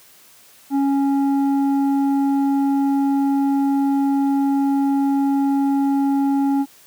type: tone with low-pass filter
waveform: square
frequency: 276.6 Hz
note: C#4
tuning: 4 cents flat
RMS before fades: -18 dBFS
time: 0.7-6.66 s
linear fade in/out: 50 ms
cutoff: 630 Hz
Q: 2.7
effects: white hiss -49 dBFS RMS until 6.86 s + high-pass 100 Hz 12 dB/octave